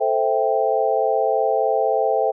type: chord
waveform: sine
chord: A minor seventh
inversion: none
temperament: equal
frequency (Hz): 440 / 523.3 / 659.3 / 784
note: A4 / C5 / E5 / G5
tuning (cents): 0 / 0 / 0 / 0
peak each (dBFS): -22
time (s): 0-2.32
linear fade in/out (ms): 20
effects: none